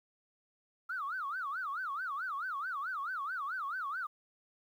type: tone with vibrato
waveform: sine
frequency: 1300 Hz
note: E6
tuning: 24 cents flat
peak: -34 dBFS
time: 0.89-4.07 s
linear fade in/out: 10 ms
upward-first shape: sine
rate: 4.6 Hz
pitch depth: 300 cents each way
effects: tanh soft clip ceiling -30 dBFS + 11-bit